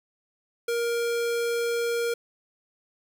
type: tone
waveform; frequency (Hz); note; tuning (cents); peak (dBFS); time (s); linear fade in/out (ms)
square; 469.6; A#4; +13; -25; 0.68-2.14; 5
effects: 9-bit